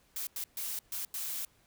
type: noise bursts at uneven times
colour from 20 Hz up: blue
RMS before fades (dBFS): -37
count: 5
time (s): 0.16-0.27 / 0.36-0.44 / 0.57-0.79 / 0.92-1.05 / 1.14-1.45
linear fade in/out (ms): 2
effects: pink hiss -67 dBFS RMS until 1.66 s